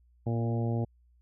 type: harmonic tone with a mistuned harmonic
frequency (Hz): 116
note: A#2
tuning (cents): -8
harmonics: 1 / 2 / 3 / 4 / 5 / 6 / 7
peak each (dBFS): -28 / -34 / -38 / -40 / -42 / -44 / -45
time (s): 0.26-0.85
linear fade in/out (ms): 10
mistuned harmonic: 2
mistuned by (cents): +16
effects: added 60 Hz sine -60 dBFS peak until 1.21 s